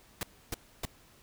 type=noise bursts; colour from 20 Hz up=pink; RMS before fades=-34 dBFS; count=3; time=0.21-0.853 s; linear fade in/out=2 ms; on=21 ms; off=290 ms; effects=pink hiss -60 dBFS RMS until 1.22 s